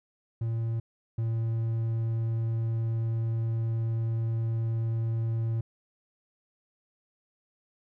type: tone pair in turn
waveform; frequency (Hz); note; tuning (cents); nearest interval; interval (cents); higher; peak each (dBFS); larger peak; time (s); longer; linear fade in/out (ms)
triangle; 114.2 / 113.68; A#2 / A#2; -35 / -43; unison; 8; first; -25 / -24; second; 0.41-0.8 / 1.18-5.61; second; 5
effects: none